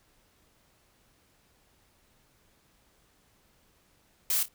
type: noise with echo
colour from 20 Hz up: blue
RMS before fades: -27 dBFS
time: 4.3-4.43 s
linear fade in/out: 2 ms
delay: 27 ms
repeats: 2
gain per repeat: -12 dB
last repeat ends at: 4.484 s
effects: pink hiss -66 dBFS RMS until 4.54 s